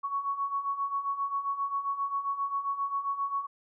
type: beating tone pair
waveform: sine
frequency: 1108.7 / 1116.2 Hz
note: C#6 / C#6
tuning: 0 / +12 cents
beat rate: 7.5 Hz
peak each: -35 / -30 dBFS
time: 0.03-3.47 s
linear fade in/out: 20 ms
effects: none